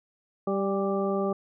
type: harmonic tone with a mistuned harmonic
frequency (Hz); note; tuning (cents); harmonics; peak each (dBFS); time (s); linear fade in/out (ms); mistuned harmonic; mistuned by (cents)
196; G3; 0; 1 / 2 / 3 / 4 / 6; -29 / -28 / -31 / -36 / -35; 0.47-1.33; 5; 4; +31
effects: none